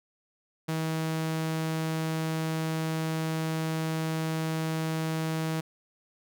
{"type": "tone", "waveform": "sawtooth", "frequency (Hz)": 160, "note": "D#3", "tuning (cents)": 49, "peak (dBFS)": -24, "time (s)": [0.68, 5.61], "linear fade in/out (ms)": 10, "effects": []}